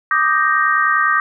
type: chord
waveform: sine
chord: Eb major seventh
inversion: third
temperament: equal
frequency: 1174.7 / 1244.5 / 1568 / 1864.7 Hz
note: D6 / Eb6 / G6 / Bb6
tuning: 0 / 0 / 0 / 0 cents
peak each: -18 dBFS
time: 0.11-1.2 s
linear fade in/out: 2 ms
effects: none